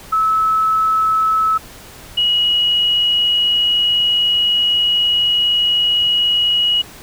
sine tone pair in turn, 1300 / 2906 Hz, E6 / F#7, -24 / -32 cents, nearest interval octave + major second, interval 1392 cents, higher second, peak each -12 dBFS, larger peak neither, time 0.12-1.58 / 2.17-6.82 s, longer second, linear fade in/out 10 ms, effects pink hiss -38 dBFS RMS until 7.02 s

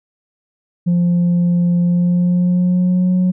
sine tone with pitch glide, 174.61 to 182.76 Hz, F3 to F#3, 0 to -21 cents, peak -9 dBFS, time 0.86-3.32 s, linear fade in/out 20 ms, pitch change +79 cents, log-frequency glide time 1.81-3.14 s, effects tanh soft clip ceiling -10 dBFS

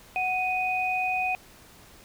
sine tone pair together, 740 / 2491 Hz, F#5 / D#7, 0 / +1 cents, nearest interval octave + major sixth, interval 2101 cents, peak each -27 dBFS, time 0.16-1.35 s, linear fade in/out 0 ms, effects pink hiss -52 dBFS RMS until 2.04 s

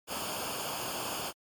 pink noise with comb filter, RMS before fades -36 dBFS, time 0.07-1.33 s, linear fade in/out 50 ms, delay 0.51 ms, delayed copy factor -0.75, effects high-pass 80 Hz 12 dB/octave + MP3 96 kbps

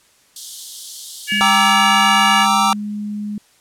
white high-pass noise, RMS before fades -30 dBFS, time 0.36-1.73 s, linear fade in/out 2 ms, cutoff 3100 Hz, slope 96 dB/octave
harmonic tone, 569 Hz, C#5, 45 cents sharp, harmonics 3 / 4 / 5, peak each -20 / -21 / -19 dBFS, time 1.27-2.47 s, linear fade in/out 50 ms
sine tone with pitch glide, 204.6 to 208.2 Hz, G#3 to G#3, -26 to +5 cents, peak -22 dBFS, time 1.32-3.38 s, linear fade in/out 2 ms, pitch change +31 cents, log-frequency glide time 1.47-2.83 s
square chord, E half-diminished seventh, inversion first, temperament equal, 784 / 932.3 / 1174.7 / 1318.5 Hz, G5 / Bb5 / D6 / E6, 0 / 0 / 0 / 0 cents, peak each -19 dBFS, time 1.41-2.73 s, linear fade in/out 0 ms
effects white hiss -54 dBFS RMS until 3.6 s + low-pass 10000 Hz 12 dB/octave

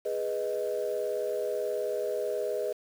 sine chord, G# minor, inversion none, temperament equal, 415.3 / 493.9 / 622.3 Hz, G#4 / B4 / D#5, 0 / 0 / 0 cents, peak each -32 dBFS, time 0.05-2.73 s, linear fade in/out 10 ms, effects tanh soft clip ceiling -21 dBFS + 8-bit

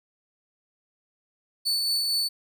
40% pulse tone with tremolo, 4478 Hz, C#8, 17 cents sharp, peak -21 dBFS, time 1.65-2.29 s, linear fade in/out 20 ms, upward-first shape sine, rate 4.4 Hz, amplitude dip 25%, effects none

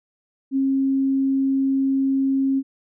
sine tone, 270 Hz, C#4, 45 cents flat, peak -17 dBFS, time 0.51-2.63 s, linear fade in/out 50 ms, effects none

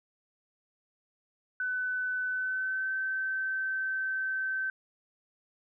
sine tone with pitch glide, 1505 to 1542.8 Hz, F#6 to G6, +29 to -28 cents, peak -29 dBFS, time 1.6-4.7 s, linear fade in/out 2 ms, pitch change +43 cents, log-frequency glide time 2.28-2.93 s, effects none

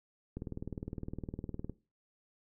click train, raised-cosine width 3 ms, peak -26 dBFS, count 27, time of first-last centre 0.37-1.697 s, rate 19.6 Hz, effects noise-tail reverb RT60 0.3 s tail -18 dB re dry

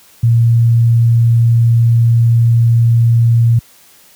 sine tone, 116.54 Hz, A#2, in tune, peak -6 dBFS, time 0.23-3.59 s, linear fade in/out 5 ms, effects white hiss -45 dBFS RMS until 4.15 s + high-pass 60 Hz 12 dB/octave

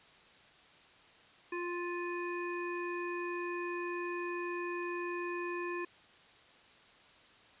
harmonic tone with a mistuned harmonic, 350.1 Hz, F4, 4 cents sharp, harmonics 1 / 3 / 5 / 7, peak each -37 / -42 / -44 / -45 dBFS, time 1.52-5.85 s, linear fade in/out 5 ms, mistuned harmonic 7, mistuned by +22 cents, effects white hiss -60 dBFS RMS until 7.6 s + resampled to 8000 Hz

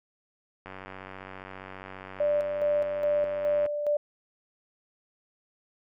click train, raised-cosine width 0.5 ms, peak -26 dBFS, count 286, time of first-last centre 0.66-3.663 s, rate 94.9 Hz
sine tone with tremolo, 589 Hz, D5, 5 cents sharp, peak -22 dBFS, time 2.2-3.97 s, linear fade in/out 5 ms, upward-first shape square, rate 2.4 Hz, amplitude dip 50%
effects none

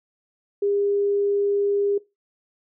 sine tone, 404 Hz, G#4, 48 cents flat, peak -19 dBFS, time 0.62-1.98 s, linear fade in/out 5 ms, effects noise-tail reverb RT60 0.2 s tail -18 dB re dry

